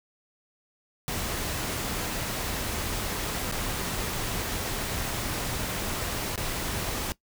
pink noise with dropouts, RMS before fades -31 dBFS, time 1.08-7.12 s, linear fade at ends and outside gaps 0 ms, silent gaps 3.514-3.523 / 6.358-6.377 s, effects noise-tail reverb RT60 0.1 s tail -19 dB re dry

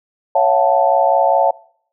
sine chord, F# minor seventh, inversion second, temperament equal with one note detuned, 554.4 / 675.1 / 740 / 880 Hz, C#5 / E5 / F#5 / A5, 0 / +41 / 0 / 0 cents, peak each -16 dBFS, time 0.35-1.51 s, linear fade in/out 5 ms, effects noise-tail reverb RT60 0.6 s tail -23 dB re dry

